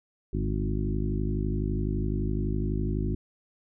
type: harmonic tone with a mistuned harmonic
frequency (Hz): 51.91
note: G#1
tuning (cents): 0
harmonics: 1 / 2 / 3 / 4 / 5 / 6 / 7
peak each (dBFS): -29 / -32 / -34 / -35 / -36 / -37 / -37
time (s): 0.33-3.15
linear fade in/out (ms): 5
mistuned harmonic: 3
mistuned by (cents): -51
effects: none